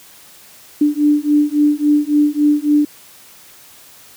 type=beating tone pair; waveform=sine; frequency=293.7 / 297.3 Hz; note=D4 / D4; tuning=0 / +21 cents; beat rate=3.6 Hz; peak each=-14 dBFS; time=0.81-2.85 s; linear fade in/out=5 ms; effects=white hiss -43 dBFS RMS until 4.16 s + high-pass 60 Hz 12 dB/octave